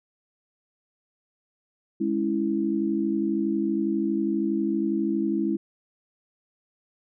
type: chord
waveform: sine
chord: C# minor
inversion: second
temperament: equal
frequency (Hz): 207.7 / 277.2 / 329.6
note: G#3 / C#4 / E4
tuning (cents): 0 / 0 / 0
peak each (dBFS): -27 / -29 / -25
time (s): 2-5.57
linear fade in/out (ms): 10
effects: none